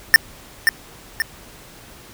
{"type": "tone with echo", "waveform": "square", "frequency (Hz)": 1803, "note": "A6", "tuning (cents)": 42, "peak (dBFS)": -5, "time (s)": [0.14, 0.16], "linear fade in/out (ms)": 0, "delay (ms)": 530, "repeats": 2, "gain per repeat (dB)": -6, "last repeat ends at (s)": 1.22, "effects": ["pink hiss -43 dBFS RMS until 2.13 s"]}